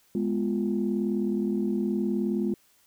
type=chord; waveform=sine; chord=F diminished; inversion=first; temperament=equal; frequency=207.7 / 246.9 / 349.2 Hz; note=Ab3 / Cb4 / F4; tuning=0 / 0 / 0 cents; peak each=-26 / -30 / -29 dBFS; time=0.15-2.54 s; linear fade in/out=2 ms; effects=tanh soft clip ceiling -16 dBFS + white hiss -63 dBFS RMS until 2.86 s